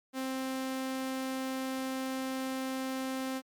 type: tone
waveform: sawtooth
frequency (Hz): 262.8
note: C4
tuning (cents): +8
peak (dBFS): -29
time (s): 0.13-3.42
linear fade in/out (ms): 50
effects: MP3 96 kbps